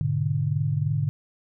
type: chord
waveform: sine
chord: G# diminished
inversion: none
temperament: equal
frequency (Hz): 103.83 / 123.47 / 146.83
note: G#2 / B2 / D3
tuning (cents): 0 / 0 / 0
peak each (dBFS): -27 / -29 / -24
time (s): 0.01-1.09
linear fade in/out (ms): 0
effects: none